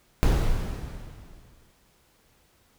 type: noise with exponential decay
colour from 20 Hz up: brown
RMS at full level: -18 dBFS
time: 0.23-1.71 s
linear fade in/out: 0 ms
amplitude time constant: 320 ms
effects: pink hiss -63 dBFS RMS until 2.78 s